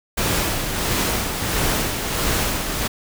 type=noise with tremolo; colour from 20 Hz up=pink; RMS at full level=-20 dBFS; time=0.17-2.88 s; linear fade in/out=10 ms; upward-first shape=sine; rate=1.5 Hz; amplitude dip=45%; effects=none